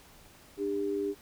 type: tone pair together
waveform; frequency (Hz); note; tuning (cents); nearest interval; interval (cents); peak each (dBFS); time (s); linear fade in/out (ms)
sine; 298.3 / 400.4; D4 / G4; +27 / +37; perfect fourth; 510; -34 / -30; 0.57-1.15; 50
effects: pink hiss -56 dBFS RMS until 1.21 s